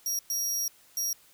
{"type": "tone bursts at uneven times", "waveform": "sawtooth", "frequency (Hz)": 5660, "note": "F8", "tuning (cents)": 22, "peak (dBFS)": -25, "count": 3, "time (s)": [[0.06, 0.19], [0.3, 0.68], [0.97, 1.13]], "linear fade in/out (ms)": 2, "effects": ["white hiss -59 dBFS RMS until 1.33 s"]}